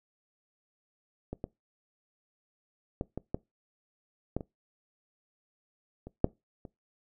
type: clicks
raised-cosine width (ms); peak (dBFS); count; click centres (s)
2; -23 / -21 / -18 / -22 / -17 / -17 / -26 / -29 / -8 / -30; 10; 1.33 / 1.441 / 3.011 / 3.176 / 3.345 / 4.366 / 4.408 / 6.07 / 6.244 / 6.652
effects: noise-tail reverb RT60 0.2 s tail -22 dB re dry